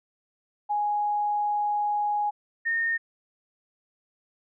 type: tone pair in turn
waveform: sine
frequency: 830.6 / 1833.7 Hz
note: G#5 / A#6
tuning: 0 / -29 cents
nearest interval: octave + major second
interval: 1371 cents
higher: second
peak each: -23 / -23 dBFS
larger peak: neither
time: 0.69-2.31 / 2.65-2.98 s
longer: first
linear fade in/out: 20 ms
effects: none